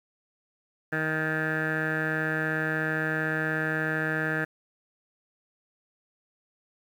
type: tone with low-pass filter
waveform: 15% pulse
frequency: 157.1 Hz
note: D#3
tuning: 17 cents sharp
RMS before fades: -28 dBFS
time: 0.92-4.45 s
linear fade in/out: 10 ms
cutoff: 1700 Hz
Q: 7.5
effects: 9-bit